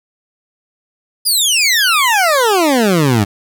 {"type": "exponential sweep", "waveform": "20% pulse", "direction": "down", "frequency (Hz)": [5040, 96.8], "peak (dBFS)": -5, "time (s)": [1.25, 3.25], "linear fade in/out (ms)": 20, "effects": []}